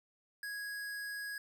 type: tone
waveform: square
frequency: 1659 Hz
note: G#6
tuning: 2 cents flat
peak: -40 dBFS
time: 0.43-1.38 s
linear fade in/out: 2 ms
effects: none